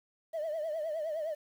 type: tone with vibrato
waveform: triangle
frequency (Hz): 627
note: D#5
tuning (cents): +13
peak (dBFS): -29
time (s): 0.33-1.35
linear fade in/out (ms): 20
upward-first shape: triangle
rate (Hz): 9.7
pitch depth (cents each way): 120
effects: tanh soft clip ceiling -29 dBFS + 10-bit